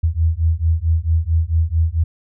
sine beating tone pair, 79.5 / 84 Hz, D#2 / E2, +38 / +33 cents, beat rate 4.5 Hz, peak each -17 dBFS, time 0.03-2.04 s, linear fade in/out 10 ms, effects none

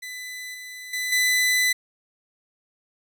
sawtooth tone with level steps, 2001 Hz, B6, 22 cents sharp, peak -30 / -33 / -22 / -15 dBFS, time 0.02-1.73 s, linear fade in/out 10 ms, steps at 0.54 / 0.93 / 1.12 s, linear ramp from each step 5 ms, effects none

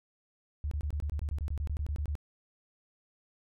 sine tone bursts, 73.42 Hz, D2, in tune, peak -30 dBFS, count 16, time 0.64-2.153 s, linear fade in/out 0 ms, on 73 ms, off 23 ms, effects none

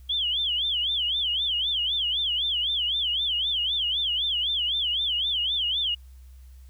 sine tone with vibrato, 3200 Hz, G7, 35 cents sharp, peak -23 dBFS, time 0.09-5.95 s, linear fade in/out 10 ms, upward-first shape sine, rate 3.9 Hz, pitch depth 200 cents each way, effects added 64 Hz sine -44 dBFS peak until 6.69 s + white hiss -64 dBFS RMS until 6.69 s

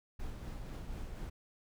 brown noise with tremolo, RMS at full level -41 dBFS, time 0.19-1.3 s, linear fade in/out 10 ms, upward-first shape sine, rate 4.1 Hz, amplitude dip 30%, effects none

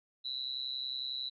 sine tone with amplitude modulation, 3951 Hz, B7, in tune, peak -31 dBFS, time 0.24-1.3 s, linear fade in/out 20 ms, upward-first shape sine, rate 131 Hz, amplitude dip 100%, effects none

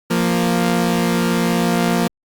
sawtooth tone pair together, 174.61 / 233.1 Hz, F3 / A#3, 0 / 0 cents, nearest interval perfect fourth, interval 500 cents, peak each -14 dBFS, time 0.1-2.08 s, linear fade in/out 10 ms, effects Opus 48 kbps

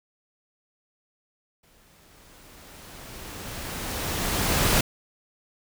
pink noise with exponential growth, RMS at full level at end -20 dBFS, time 1.63-4.81 s, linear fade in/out 5 ms, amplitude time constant 690 ms, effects none

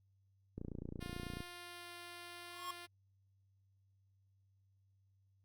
click train, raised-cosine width 3 ms, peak -31 dBFS, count 25, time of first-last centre 0.58-1.405 s, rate 29.1 Hz
5% pulse tone with pitch glide, 352.8 to 348.9 Hz, F4 to F4, +18 to -2 cents, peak -38 dBFS, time 1-2.87 s, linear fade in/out 20 ms, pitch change -20 cents, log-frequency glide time 1.34-1.92 s
square tone with exponential growth, 1082 Hz, C#6, 42 cents flat, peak -39 dBFS, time 2.4-2.71 s, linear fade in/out 5 ms, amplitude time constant 66 ms
effects added 97 Hz sine -70 dBFS peak until 5.44 s + Opus 48 kbps

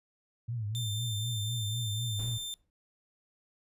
sine tone with vibrato, 111.6 Hz, A2, 25 cents sharp, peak -32 dBFS, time 0.48-2.38 s, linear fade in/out 10 ms, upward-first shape triangle, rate 4 Hz, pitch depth 170 cents each way
sawtooth tone, 3580 Hz, A7, 29 cents sharp, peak -33 dBFS, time 0.75-2.54 s, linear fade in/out 0 ms
brown noise with exponential decay, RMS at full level -40 dBFS, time 2.19-2.7 s, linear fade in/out 1 ms, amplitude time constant 110 ms
effects noise-tail reverb RT60 0.2 s tail -25 dB re dry + resampled to 32000 Hz

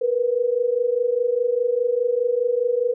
sine tone pair together, 469 / 493.9 Hz, A#4 / B4, +11 / 0 cents, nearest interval minor second, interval 89 cents, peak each -22 / -20 dBFS, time 0.01-2.94 s, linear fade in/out 10 ms, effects none

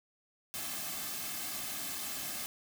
white noise with comb filter, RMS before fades -39 dBFS, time 0.54-2.46 s, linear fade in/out 0 ms, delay 2.1 ms, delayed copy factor -0.65, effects none

